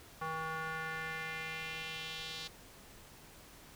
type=tone with band-pass filter sweep; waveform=square; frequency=160 Hz; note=D#3; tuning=49 cents sharp; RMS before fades=-41 dBFS; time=0.21-2.48 s; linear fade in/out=10 ms; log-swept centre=1100 to 4000 Hz; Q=2.4; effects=pink hiss -56 dBFS RMS until 3.75 s